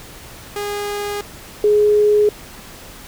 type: tone pair in turn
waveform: sawtooth / sine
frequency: 410 / 418.4 Hz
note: G#4 / G#4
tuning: -22 / +13 cents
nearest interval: unison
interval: 35 cents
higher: second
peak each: -18 / -10 dBFS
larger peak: second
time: 0.56-1.21 / 1.64-2.29 s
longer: neither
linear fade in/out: 2 ms
effects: pink hiss -38 dBFS RMS until 3.07 s